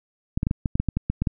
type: clicks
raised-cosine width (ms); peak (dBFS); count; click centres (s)
5; -10; 12; 0.375 / 0.431 / 0.469 / 0.511 / 0.658 / 0.755 / 0.8 / 0.887 / 0.97 / 1.1 / 1.22 / 1.272
effects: none